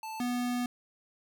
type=tone pair in turn; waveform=square; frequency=880 / 245.2 Hz; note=A5 / B3; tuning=0 / -12 cents; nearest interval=octave + minor seventh; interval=2212 cents; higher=first; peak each=-38 / -30 dBFS; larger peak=second; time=0.03-0.2 / 0.2-0.66 s; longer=second; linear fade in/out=2 ms; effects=none